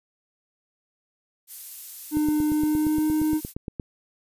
violet noise, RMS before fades -36 dBFS, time 1.47-3.54 s, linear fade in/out 50 ms
triangle tone with pitch glide, 302.6 to 309 Hz, D#4 to D#4, -48 to -12 cents, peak -18 dBFS, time 2.11-3.41 s, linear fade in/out 50 ms, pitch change +36 cents, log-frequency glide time 2.47-3.09 s
click train, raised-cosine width 3 ms, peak -18 dBFS, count 15, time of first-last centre 2.17-3.798 s, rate 8.6 Hz
effects resampled to 32000 Hz

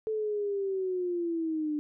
sine linear sweep, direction down, 440 to 295.4 Hz, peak -28 dBFS, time 0.07-1.79 s, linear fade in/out 0 ms, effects none

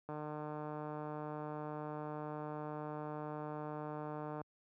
click train, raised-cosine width 1 ms, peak -30 dBFS, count 654, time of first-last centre 0.09-4.415 s, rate 151 Hz, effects high-pass 80 Hz 12 dB/octave

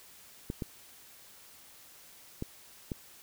clicks, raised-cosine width 3 ms, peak -21 dBFS, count 4, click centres 0.501 / 0.622 / 2.424 / 2.918 s, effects white hiss -55 dBFS RMS until 3.22 s

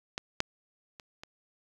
clicks, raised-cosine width 0.2 ms, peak -16 / -9 / -28 / -26 dBFS, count 4, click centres 0.179 / 0.404 / 0.998 / 1.235 s, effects 8-bit

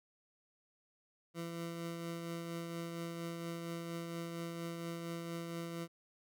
20% pulse tone with tremolo, 168.3 Hz, E3, 36 cents sharp, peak -34 dBFS, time 1.34-5.88 s, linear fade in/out 50 ms, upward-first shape triangle, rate 4.3 Hz, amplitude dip 35%, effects none

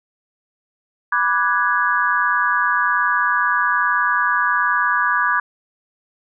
sine chord, G# half-diminished seventh, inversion first, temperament equal with one note detuned, 984.3 / 1174.7 / 1480 / 1661.2 Hz, B5 / D6 / F#6 / G#6, -6 / 0 / 0 / 0 cents, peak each -22 / -20 / -22 / -19 dBFS, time 1.12-5.4 s, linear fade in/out 5 ms, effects none

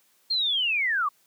sine linear sweep, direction down, 4276 to 1093 Hz, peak -22 dBFS, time 0.3-1.09 s, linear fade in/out 10 ms, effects white hiss -64 dBFS RMS until 1.26 s + high-pass 150 Hz 12 dB/octave

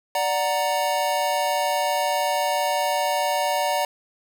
square chord, D augmented, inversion none, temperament equal, 587.3 / 740 / 932.3 Hz, D5 / F#5 / A#5, 0 / 0 / 0 cents, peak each -26 dBFS, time 0.15-3.85 s, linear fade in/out 2 ms, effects none

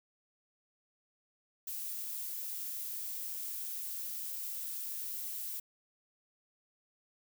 violet noise, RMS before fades -40 dBFS, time 1.67-5.6 s, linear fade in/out 5 ms, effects none

